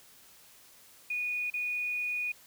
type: tone with dropouts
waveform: sine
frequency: 2463 Hz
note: D#7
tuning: 18 cents flat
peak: -30 dBFS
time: 1.1-2.32 s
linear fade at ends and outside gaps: 5 ms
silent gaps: 1.502-1.538 s
effects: white hiss -57 dBFS RMS until 2.46 s